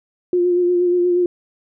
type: tone with vibrato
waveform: sine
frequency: 354.5 Hz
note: F4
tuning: 26 cents sharp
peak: -13 dBFS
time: 0.33-1.26 s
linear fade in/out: 2 ms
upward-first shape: sine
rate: 8.4 Hz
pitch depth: 25 cents each way
effects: none